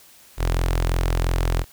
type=tone with notch filter; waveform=sawtooth; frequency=42.9 Hz; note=F1; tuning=30 cents flat; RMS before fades=-21 dBFS; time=0.37-1.65 s; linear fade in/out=50 ms; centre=210 Hz; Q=1.4; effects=white hiss -50 dBFS RMS until 1.72 s